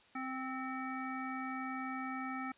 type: harmonic tone with a mistuned harmonic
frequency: 261.6 Hz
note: C4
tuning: in tune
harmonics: 1 / 3 / 5 / 7 / 9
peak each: -41 / -45 / -43 / -48 / -48 dBFS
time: 0.15-2.52 s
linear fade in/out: 5 ms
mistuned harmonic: 9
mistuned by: -55 cents
effects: white hiss -64 dBFS RMS until 2.57 s + resampled to 8000 Hz